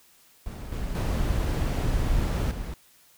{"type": "noise with level steps", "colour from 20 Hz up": "brown", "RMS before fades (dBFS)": [-36, -31, -25, -33], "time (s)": [0.46, 2.74], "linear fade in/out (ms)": 2, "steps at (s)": [0.72, 0.95, 2.51], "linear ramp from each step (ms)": 2, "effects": ["white hiss -58 dBFS RMS until 3.17 s"]}